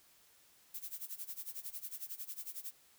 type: noise with tremolo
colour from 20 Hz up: violet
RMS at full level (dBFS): -42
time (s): 0.74-2.71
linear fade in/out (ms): 5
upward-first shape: sine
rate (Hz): 11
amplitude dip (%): 90
effects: white hiss -66 dBFS RMS until 2.98 s